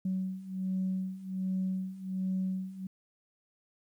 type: beating tone pair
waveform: sine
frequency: 187 / 188.3 Hz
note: F#3 / F#3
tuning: +19 / +31 cents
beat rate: 1.3 Hz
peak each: -35 / -32 dBFS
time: 0.05-2.87 s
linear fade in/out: 5 ms
effects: tanh soft clip ceiling -24 dBFS + 11-bit